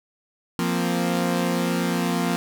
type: chord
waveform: sawtooth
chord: F suspended fourth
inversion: none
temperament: equal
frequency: 174.61 / 233.1 / 261.6 Hz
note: F3 / Bb3 / C4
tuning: 0 / 0 / 0 cents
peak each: -20 / -22 / -24 dBFS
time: 0.59-2.36 s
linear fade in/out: 0 ms
effects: none